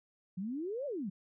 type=exponential two-way sweep; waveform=sine; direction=up then down; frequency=174.61 to 600 to 174.61 Hz; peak=-35 dBFS; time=0.37-1.1 s; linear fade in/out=10 ms; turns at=0.86 s; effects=none